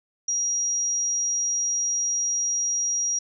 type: tone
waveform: sine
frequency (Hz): 5720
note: F8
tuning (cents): +41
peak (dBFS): -22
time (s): 0.28-3.19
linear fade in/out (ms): 5
effects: none